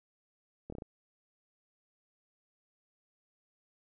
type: slowing click train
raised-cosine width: 2 ms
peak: -29 dBFS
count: 5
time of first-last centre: 0.7-0.822 s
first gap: 24 ms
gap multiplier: 1.16
effects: none